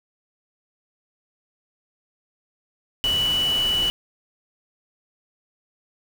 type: tone in noise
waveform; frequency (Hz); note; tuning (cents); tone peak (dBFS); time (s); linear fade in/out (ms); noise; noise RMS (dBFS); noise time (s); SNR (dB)
sine; 2958; F#7; -1; -19; 3.04-3.9; 0; pink; -32; 3.04-3.9; +10
effects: none